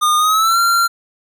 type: tone with pitch glide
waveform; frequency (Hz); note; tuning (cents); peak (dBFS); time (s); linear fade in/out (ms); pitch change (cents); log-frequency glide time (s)
square; 1219 to 1376.2; D#6 to F6; -36 to -26; -12; 0.01-0.88; 20; +210; 0.17-0.59
effects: none